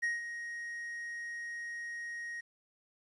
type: tone with ADSR envelope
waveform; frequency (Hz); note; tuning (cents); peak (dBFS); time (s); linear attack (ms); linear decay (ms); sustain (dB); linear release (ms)
triangle; 1878; A#6; +12; -27; 0.02-2.41; 17; 170; -10; 10
effects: resampled to 24000 Hz + 11-bit